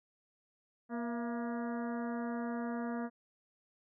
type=harmonic tone with a mistuned harmonic; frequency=237.4 Hz; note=A#3; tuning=32 cents sharp; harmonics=1 / 2 / 3 / 4 / 5 / 6 / 7 / 8; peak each=-36 / -44 / -44 / -49 / -50 / -51 / -52 / -58 dBFS; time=0.89-3.1 s; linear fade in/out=50 ms; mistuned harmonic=3; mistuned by=-65 cents; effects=none